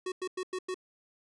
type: tone bursts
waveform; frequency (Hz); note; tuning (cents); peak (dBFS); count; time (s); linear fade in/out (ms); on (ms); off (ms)
square; 370; F#4; 0; -33; 5; 0.06-0.744; 5; 60; 96
effects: resampled to 22050 Hz